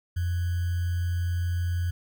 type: tone with sample-and-hold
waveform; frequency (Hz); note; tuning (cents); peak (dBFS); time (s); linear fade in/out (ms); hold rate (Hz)
sine; 87.31; F2; 0; -24; 0.16-1.91; 10; 1575
effects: none